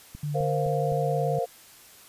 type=click train; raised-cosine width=5 ms; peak=-27 dBFS; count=4; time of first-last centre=0.15-0.921 s; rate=3.89 Hz
type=tone with vibrato; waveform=sine; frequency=146.83 Hz; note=D3; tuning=in tune; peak=-27 dBFS; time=0.23-1.39 s; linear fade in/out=5 ms; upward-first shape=triangle; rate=6.8 Hz; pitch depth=16 cents each way
type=chord; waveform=sine; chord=Bb suspended second; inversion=none; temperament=just; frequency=466.2 / 524.4 / 699.2 Hz; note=Bb4 / C5 / F5; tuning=0 / +4 / +2 cents; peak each=-29 dBFS; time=0.34-1.46 s; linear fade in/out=20 ms
effects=white hiss -51 dBFS RMS until 2.08 s + resampled to 32000 Hz